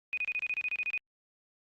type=tone bursts; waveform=sine; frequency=2489 Hz; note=D#7; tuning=in tune; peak=-29 dBFS; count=12; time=0.13-0.977 s; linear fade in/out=0 ms; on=44 ms; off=29 ms; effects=Opus 48 kbps